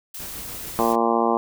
blue noise, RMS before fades -35 dBFS, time 0.14-0.93 s, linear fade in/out 5 ms
pink noise with tremolo, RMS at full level -39 dBFS, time 0.19-0.96 s, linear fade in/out 10 ms, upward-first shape square, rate 6.8 Hz, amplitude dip 30%
harmonic tone, 115.9 Hz, A#2, 10 cents flat, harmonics 2 / 3 / 4 / 5 / 6 / 7 / 8 / 9 / 10, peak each -25 / -25 / -25 / -28 / -26 / -25 / -29 / -25 / -31 dBFS, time 0.79-1.37 s, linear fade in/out 0 ms
effects none

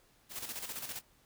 white noise with tremolo, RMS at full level -40 dBFS, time 0.29-1.02 s, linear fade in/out 50 ms, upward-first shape square, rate 15 Hz, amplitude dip 55%, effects pink hiss -67 dBFS RMS until 1.25 s

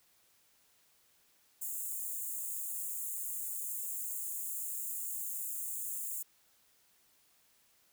white high-pass noise, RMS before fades -39 dBFS, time 1.61-6.23 s, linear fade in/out 10 ms, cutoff 6800 Hz, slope 96 dB/octave, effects white hiss -69 dBFS RMS until 7.92 s

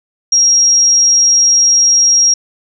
sine tone, 5620 Hz, F8, 10 cents sharp, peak -6 dBFS, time 0.32-2.34 s, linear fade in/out 5 ms, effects none

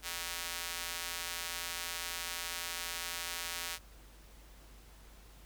square tone with high-pass filter, 86 Hz, F2, 26 cents flat, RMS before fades -40 dBFS, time 0.02-3.79 s, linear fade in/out 50 ms, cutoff 1900 Hz, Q 0.5, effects added 50 Hz sine -55 dBFS peak until 5.45 s + pink hiss -60 dBFS RMS until 5.45 s

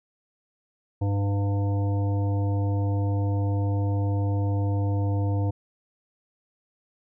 harmonic tone, 100.2 Hz, G2, 38 cents sharp, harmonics 1 / 3 / 5 / 7 / 9, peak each -22 / -32 / -36 / -39 / -41 dBFS, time 1.01-5.51 s, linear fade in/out 10 ms, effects none

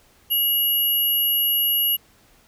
sine tone pair together, 2900 / 11600 Hz, F#7 / F#9, -35 / -35 cents, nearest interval 2 octaves, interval 2400 cents, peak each -22 / -19 dBFS, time 0.3-1.97 s, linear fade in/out 20 ms, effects pink hiss -56 dBFS RMS until 2.47 s

